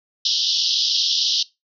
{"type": "band-pass noise", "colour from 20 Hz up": "white", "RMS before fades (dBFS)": -20, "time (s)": [0.25, 1.43], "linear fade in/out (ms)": 5, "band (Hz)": [3000, 5600], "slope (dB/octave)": 96, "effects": ["noise-tail reverb RT60 0.2 s tail -20 dB re dry"]}